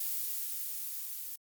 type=noise with level ramp; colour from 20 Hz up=violet; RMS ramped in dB=-34 to -41 dBFS; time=0-1.36 s; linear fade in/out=5 ms; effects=Opus 48 kbps